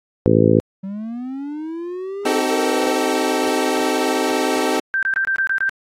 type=harmonic tone; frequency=55 Hz; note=A1; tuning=in tune; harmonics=2 / 3 / 4 / 5 / 6 / 7 / 8 / 9; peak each=-19 / -19 / -19 / -19 / -19 / -19 / -19 / -19 dBFS; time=0.26-0.6 s; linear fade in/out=0 ms
type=linear sweep; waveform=triangle; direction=up; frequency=188.5 to 523 Hz; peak=-23 dBFS; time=0.83-2.99 s; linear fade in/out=10 ms
type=chord; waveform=25% pulse; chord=A half-diminished seventh; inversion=first; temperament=equal with one note detuned; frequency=261.6 / 311.1 / 381.9 / 440 Hz; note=C4 / Eb4 / G4 / A4; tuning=0 / 0 / -45 / 0 cents; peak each=-19 dBFS; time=2.25-4.8 s; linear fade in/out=5 ms
type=tone bursts; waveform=sine; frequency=1568 Hz; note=G6; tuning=in tune; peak=-16 dBFS; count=7; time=4.94-5.693 s; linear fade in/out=0 ms; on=87 ms; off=24 ms
effects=low-pass 12000 Hz 12 dB/octave + AAC 48 kbps